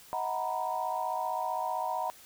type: chord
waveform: sine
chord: B major seventh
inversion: first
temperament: equal with one note detuned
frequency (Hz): 632.8 / 740 / 932.3 / 987.8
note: D#5 / F#5 / A#5 / B5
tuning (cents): +29 / 0 / 0 / 0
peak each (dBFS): -38 / -34 / -34 / -37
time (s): 0.13-2.1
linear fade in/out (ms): 0
effects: white hiss -54 dBFS RMS until 2.25 s